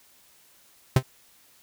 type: tone with exponential decay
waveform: 45% pulse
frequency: 130 Hz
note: C3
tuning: 11 cents flat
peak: -13 dBFS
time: 0.96-1.03 s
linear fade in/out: 5 ms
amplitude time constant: 15 ms
effects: white hiss -58 dBFS RMS until 1.62 s